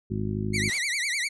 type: harmonic tone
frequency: 51.91 Hz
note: G#1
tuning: in tune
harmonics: 1 / 2 / 3 / 4 / 5 / 6 / 7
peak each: -38 / -30 / -35 / -31 / -38 / -40 / -35 dBFS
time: 0.1-0.7 s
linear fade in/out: 10 ms
type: tone with vibrato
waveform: sawtooth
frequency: 2093 Hz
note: C7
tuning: in tune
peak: -22 dBFS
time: 0.53-1.29 s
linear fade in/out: 20 ms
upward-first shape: triangle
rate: 9.9 Hz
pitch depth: 210 cents each way
type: noise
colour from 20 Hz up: white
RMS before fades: -40 dBFS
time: 0.68-0.79 s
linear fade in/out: 10 ms
effects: resampled to 24000 Hz